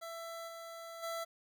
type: tone with level steps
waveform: 25% pulse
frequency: 666 Hz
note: E5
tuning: 18 cents sharp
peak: -39 / -42 / -34 dBFS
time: 0.01-1.25 s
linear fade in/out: 20 ms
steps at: 0.47 / 1.02 s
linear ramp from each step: 20 ms
effects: 12-bit